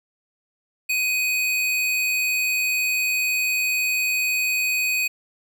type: tone pair together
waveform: square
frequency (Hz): 2502 / 4458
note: D#7 / C#8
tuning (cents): +9 / +9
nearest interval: minor seventh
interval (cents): 1000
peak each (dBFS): -21 / -33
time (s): 0.89-5.08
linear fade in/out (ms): 10
effects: none